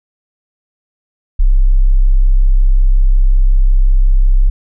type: tone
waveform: sine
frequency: 32.75 Hz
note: C1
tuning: 2 cents sharp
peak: -5 dBFS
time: 1.39-4.5 s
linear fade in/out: 10 ms
effects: none